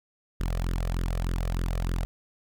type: tone with flanger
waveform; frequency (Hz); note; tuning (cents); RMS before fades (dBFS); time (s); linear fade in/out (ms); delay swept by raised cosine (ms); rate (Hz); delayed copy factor
sawtooth; 43.21; F1; -18; -28; 0.4-2.05; 0; 0.59 to 1.69; 3.3; +0.8
effects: none